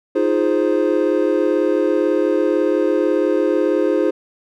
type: chord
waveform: triangle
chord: F minor seventh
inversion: third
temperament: equal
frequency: 311.1 / 349.2 / 415.3 / 523.3 Hz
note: Eb4 / F4 / Ab4 / C5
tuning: 0 / 0 / 0 / 0 cents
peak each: -18 dBFS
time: 0.15-4.11 s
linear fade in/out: 10 ms
effects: none